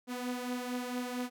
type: beating tone pair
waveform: sawtooth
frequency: 246.9 / 251.3 Hz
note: B3 / B3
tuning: 0 / +30 cents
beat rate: 4.4 Hz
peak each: -32 / -37 dBFS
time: 0.07-1.3 s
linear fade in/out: 50 ms
effects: none